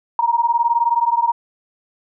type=beating tone pair; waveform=sine; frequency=931 / 950 Hz; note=A#5 / A#5; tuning=-2 / +33 cents; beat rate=19 Hz; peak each=-17 dBFS; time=0.19-1.32 s; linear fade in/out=2 ms; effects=none